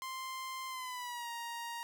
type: tone with pitch glide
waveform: sawtooth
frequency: 1046.5 to 937.7 Hz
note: C6 to A#5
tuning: 0 to +10 cents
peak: -36 dBFS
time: 0.02-1.83 s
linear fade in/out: 0 ms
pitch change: -190 cents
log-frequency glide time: 0.68-1.3 s
effects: none